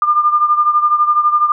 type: beating tone pair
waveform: sine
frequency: 1200 / 1212 Hz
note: D6 / D#6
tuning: +37 / -46 cents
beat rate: 12 Hz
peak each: -11 / -16 dBFS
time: 0.02-1.52 s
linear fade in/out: 2 ms
effects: none